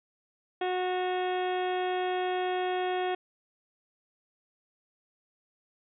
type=harmonic tone with a mistuned harmonic; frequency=365.8 Hz; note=F#4; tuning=20 cents flat; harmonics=1 / 2 / 3 / 4 / 5 / 6 / 7 / 8 / 9 / 10; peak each=-30 / -31 / -43 / -43 / -41 / -47 / -46 / -50 / -44 / -56 dBFS; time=0.61-3.15 s; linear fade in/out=5 ms; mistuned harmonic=8; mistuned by=-70 cents; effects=none